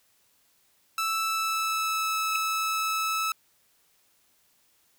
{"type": "tone with pitch glide", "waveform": "sawtooth", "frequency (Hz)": [1318.5, 1304.1], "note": ["E6", "E6"], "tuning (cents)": [0, -19], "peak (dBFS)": -22, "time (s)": [0.98, 3.32], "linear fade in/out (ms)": 2, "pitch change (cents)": -19, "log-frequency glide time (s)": [1.2, 2.12]}
{"type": "tone with exponential growth", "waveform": "triangle", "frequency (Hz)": 2580, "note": "E7", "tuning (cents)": -38, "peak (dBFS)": -21, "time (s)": [2.28, 2.36], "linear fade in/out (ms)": 2, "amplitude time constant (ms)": 17}
{"effects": ["white hiss -66 dBFS RMS until 4.98 s"]}